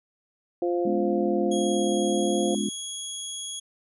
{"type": "harmonic tone", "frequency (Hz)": 174.61, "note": "F3", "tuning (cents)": 0, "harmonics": [2, 3, 4], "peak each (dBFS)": [-24, -29, -32], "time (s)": [0.62, 2.55], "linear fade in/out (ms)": 2}
{"type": "chord", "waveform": "sine", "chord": "G# diminished seventh", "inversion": "none", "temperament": "equal with one note detuned", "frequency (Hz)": [207.7, 246.9, 286.1, 349.2], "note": ["G#3", "B3", "D4", "F4"], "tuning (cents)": [0, 0, -45, 0], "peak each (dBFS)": [-27, -32, -32, -33], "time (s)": [0.85, 2.69], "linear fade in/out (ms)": 5}
{"type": "tone with pitch glide", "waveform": "15% pulse", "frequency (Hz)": [3297, 3326], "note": ["G#7", "G#7"], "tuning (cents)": [-13, 2], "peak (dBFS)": -25, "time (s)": [1.51, 3.6], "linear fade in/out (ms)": 10, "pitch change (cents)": 15, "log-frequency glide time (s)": [2.03, 2.54]}
{"effects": ["resampled to 24000 Hz"]}